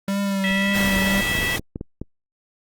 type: tone with vibrato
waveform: square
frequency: 196 Hz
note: G3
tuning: in tune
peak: -21 dBFS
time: 0.08-1.21 s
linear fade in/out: 2 ms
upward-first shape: triangle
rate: 1.9 Hz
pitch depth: 39 cents each way
type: harmonic tone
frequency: 653 Hz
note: E5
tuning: 17 cents flat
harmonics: 3 / 4 / 5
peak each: -23 / -29 / -30 dBFS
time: 0.44-1.56 s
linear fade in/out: 0 ms
type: noise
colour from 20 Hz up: pink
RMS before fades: -27 dBFS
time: 0.74-1.59 s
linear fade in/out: 10 ms
type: clicks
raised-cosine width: 3 ms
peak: -16 dBFS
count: 10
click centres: 0.845 / 0.875 / 1.315 / 1.352 / 1.389 / 1.43 / 1.595 / 1.759 / 1.811 / 2.016 s
effects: Opus 24 kbps